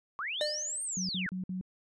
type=linear two-way sweep; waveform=sine; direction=up then down; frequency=1046.5 to 8870 to 1393 Hz; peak=-33 dBFS; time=0.19-1.29 s; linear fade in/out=0 ms; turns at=0.83 s
type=tone with exponential decay; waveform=square; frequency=600 Hz; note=D5; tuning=37 cents sharp; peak=-28 dBFS; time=0.41-0.82 s; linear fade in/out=1 ms; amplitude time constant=89 ms
type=tone bursts; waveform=sine; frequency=185 Hz; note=F#3; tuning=in tune; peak=-33 dBFS; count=4; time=0.97-1.612 s; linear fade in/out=2 ms; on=120 ms; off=54 ms
effects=resampled to 22050 Hz